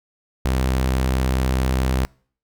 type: tone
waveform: sawtooth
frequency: 64.7 Hz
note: C2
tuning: 19 cents flat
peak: -14 dBFS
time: 0.45-2.05 s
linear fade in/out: 0 ms
effects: noise-tail reverb RT60 0.5 s tail -26 dB re dry